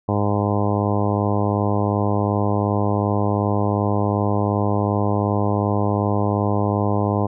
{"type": "harmonic tone", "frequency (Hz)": 102.7, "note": "G#2", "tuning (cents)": -19, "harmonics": [1, 2, 3, 4, 5, 6, 7, 8, 9, 10], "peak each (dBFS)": [-21, -24, -26, -27, -28, -29, -29, -30, -31, -31], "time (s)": [0.08, 7.27], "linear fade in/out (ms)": 10, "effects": []}